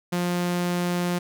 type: tone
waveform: sawtooth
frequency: 176.4 Hz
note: F3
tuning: 18 cents sharp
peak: -19 dBFS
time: 0.12-1.19 s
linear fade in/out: 10 ms
effects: none